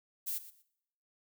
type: noise with echo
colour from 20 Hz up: violet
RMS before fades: -36 dBFS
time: 0.26-0.39 s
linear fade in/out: 20 ms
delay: 120 ms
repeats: 2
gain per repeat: -15 dB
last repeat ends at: 0.63 s
effects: noise-tail reverb RT60 0.8 s tail -23 dB re dry